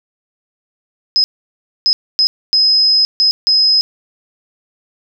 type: tone bursts at uneven times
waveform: sine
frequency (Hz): 5080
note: D#8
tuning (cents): +35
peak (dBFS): -8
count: 6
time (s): 1.16-1.24 / 1.86-1.93 / 2.19-2.27 / 2.53-3.05 / 3.2-3.31 / 3.47-3.81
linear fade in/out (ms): 0
effects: none